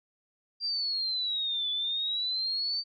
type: exponential two-way sweep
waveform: sine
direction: down then up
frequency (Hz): 4761 to 3455 to 4611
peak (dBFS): -28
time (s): 0.6-2.84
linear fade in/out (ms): 50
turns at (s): 1.7
effects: none